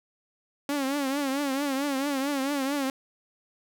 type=tone with vibrato; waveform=sawtooth; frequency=277.2 Hz; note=C#4; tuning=in tune; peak=-22 dBFS; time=0.69-2.9 s; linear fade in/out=2 ms; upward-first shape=triangle; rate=4.5 Hz; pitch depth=110 cents each way; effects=none